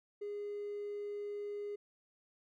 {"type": "tone with hard clipping", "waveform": "triangle", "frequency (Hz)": 411.1, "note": "G#4", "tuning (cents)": -18, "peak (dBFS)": -39, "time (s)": [0.21, 1.76], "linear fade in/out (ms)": 10, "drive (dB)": 4, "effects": []}